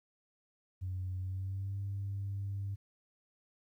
sine tone with pitch glide, 92.5 to 99.14 Hz, F#2 to G2, 0 to +20 cents, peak -34 dBFS, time 0.81-2.76 s, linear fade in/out 20 ms, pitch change +120 cents, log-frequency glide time 1.19-1.77 s, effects tanh soft clip ceiling -31 dBFS + 12-bit

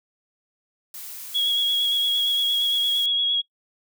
blue noise, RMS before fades -37 dBFS, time 0.94-3.06 s, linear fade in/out 2 ms
sine tone with vibrato, 3322 Hz, G#7, in tune, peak -19 dBFS, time 1.34-3.42 s, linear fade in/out 20 ms, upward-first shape sine, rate 8.7 Hz, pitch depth 20 cents each way
effects noise-tail reverb RT60 0.1 s tail -22 dB re dry

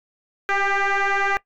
sine tone with frequency modulation, 392 Hz, G4, in tune, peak -16 dBFS, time 0.49-1.37 s, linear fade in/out 0 ms, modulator 397 Hz, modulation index 4.8, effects noise-tail reverb RT60 0.1 s tail -21 dB re dry + tanh soft clip ceiling -16 dBFS

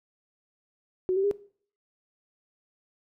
sine tone with pitch steps, 370 / 387.5 / 405.8 Hz, F#4 / G4 / G#4, 0 / -20 / -40 cents, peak -22 dBFS, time 1.09-1.312 s, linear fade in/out 0 ms, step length 74 ms, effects noise-tail reverb RT60 0.5 s tail -19 dB re dry

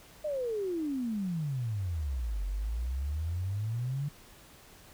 sine exponential two-way sweep, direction down then up, 622.3 to 45.82 to 147.9 Hz, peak -30 dBFS, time 0.24-4.09 s, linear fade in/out 10 ms, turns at 2.45 s, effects pink hiss -55 dBFS RMS until 4.93 s

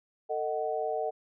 sine chord, D# diminished, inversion second, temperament just, 448 / 622.3 / 746.7 Hz, A4 / D#5 / F#5, +31 / 0 / +16 cents, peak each -33 dBFS, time 0.29-1.11 s, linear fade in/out 20 ms, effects none

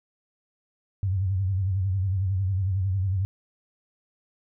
sine tone with vibrato, 95.3 Hz, G2, 48 cents flat, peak -22 dBFS, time 1.03-3.25 s, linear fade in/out 0 ms, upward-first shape sine, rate 11 Hz, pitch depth 90 cents each way, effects none

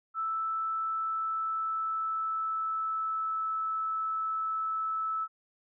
sine tone with pitch glide, 1318 to 1308.1 Hz, E6 to E6, -1 to -14 cents, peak -29 dBFS, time 0.14-5.28 s, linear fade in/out 50 ms, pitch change -13 cents, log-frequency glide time 0.84-3.51 s, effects none

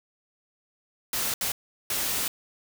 white noise bursts at uneven times, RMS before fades -28 dBFS, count 3, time 1.13-1.34 / 1.41-1.52 / 1.9-2.28 s, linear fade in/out 2 ms, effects none

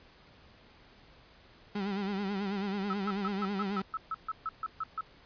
35% pulse tone with vibrato, 198.6 Hz, G3, 23 cents sharp, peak -30 dBFS, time 1.75-3.82 s, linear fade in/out 5 ms, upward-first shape sine, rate 9.2 Hz, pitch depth 77 cents each way
sine tone bursts, 1303 Hz, E6, 20 cents flat, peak -31 dBFS, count 13, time 2.9-5.009 s, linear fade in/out 2 ms, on 33 ms, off 140 ms
effects pink hiss -58 dBFS RMS until 5.25 s + resampled to 11025 Hz

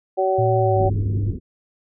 harmonic tone, 189.1 Hz, F#3, 38 cents sharp, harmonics 2 / 3 / 4, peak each -21 / -21 / -21 dBFS, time 0.17-0.9 s, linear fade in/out 20 ms
sine tone with pitch glide, 114.2 to 101.15 Hz, A#2 to G#2, -35 to -45 cents, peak -19 dBFS, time 0.38-1.32 s, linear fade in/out 10 ms, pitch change -210 cents, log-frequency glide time 0.58-0.82 s
pink low-pass noise, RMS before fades -28 dBFS, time 0.74-1.4 s, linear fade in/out 50 ms, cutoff 390 Hz, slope 48 dB/octave
effects none

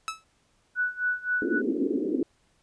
sawtooth tone with exponential decay, 1303 Hz, E6, 20 cents flat, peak -22 dBFS, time 0.08-0.24 s, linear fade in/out 0 ms, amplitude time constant 33 ms
sine tone with tremolo, 1480 Hz, F#6, in tune, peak -22 dBFS, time 0.75-1.62 s, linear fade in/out 50 ms, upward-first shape sine, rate 3.8 Hz, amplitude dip 90%
pink band-pass noise, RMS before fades -27 dBFS, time 1.42-2.23 s, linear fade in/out 2 ms, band 250 to 410 Hz, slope 48 dB/octave
effects pink hiss -67 dBFS RMS until 2.62 s + resampled to 22050 Hz

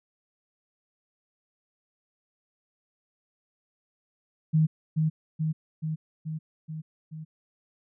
sine tone with echo, 157.1 Hz, D#3, 17 cents sharp, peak -18 dBFS, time 4.53-4.67 s, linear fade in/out 20 ms, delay 430 ms, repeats 6, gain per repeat -3 dB, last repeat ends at 7.25 s, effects none

